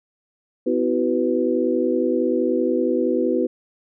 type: tone cluster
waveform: sine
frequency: 252.7 / 327.9 / 378.5 / 497.1 Hz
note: B3 / E4 / F#4 / B4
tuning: +40 / -9 / +39 / +11 cents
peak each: -23 dBFS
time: 0.66-3.47 s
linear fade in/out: 10 ms
effects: none